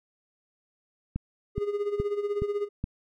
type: click train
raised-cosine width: 5 ms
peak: -17 dBFS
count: 5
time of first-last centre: 1.16-2.841 s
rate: 2.38 Hz
type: tone with tremolo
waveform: triangle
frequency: 410 Hz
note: G#4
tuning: 22 cents flat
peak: -22 dBFS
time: 1.55-2.69 s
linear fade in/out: 50 ms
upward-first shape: sine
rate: 16 Hz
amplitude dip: 70%
effects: none